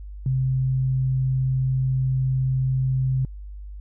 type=tone; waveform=sine; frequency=131 Hz; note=C3; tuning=2 cents sharp; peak=-19 dBFS; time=0.26-3.25 s; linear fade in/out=2 ms; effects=added 50 Hz sine -34 dBFS peak until 3.8 s